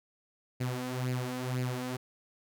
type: tone with flanger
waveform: sawtooth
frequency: 126.4 Hz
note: B2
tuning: 41 cents sharp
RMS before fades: -34 dBFS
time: 0.6-1.97 s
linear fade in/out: 10 ms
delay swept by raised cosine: 0.42 to 3.92 ms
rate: 2 Hz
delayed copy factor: +0.65
effects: none